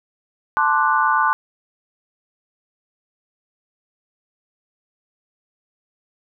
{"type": "chord", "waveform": "sine", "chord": "D dominant seventh", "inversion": "second", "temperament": "equal", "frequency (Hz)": [880, 1046.5, 1174.7, 1480], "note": ["A5", "C6", "D6", "F#6"], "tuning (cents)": [0, 0, 0, 0], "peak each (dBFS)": -20, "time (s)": [0.57, 1.33], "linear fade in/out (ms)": 0, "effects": []}